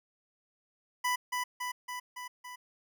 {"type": "tone with echo", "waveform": "25% pulse", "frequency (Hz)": 992, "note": "B5", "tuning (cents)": 7, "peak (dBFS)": -24, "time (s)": [1.04, 1.16], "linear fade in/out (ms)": 10, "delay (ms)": 280, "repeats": 5, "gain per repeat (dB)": -3, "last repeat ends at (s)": 2.56, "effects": []}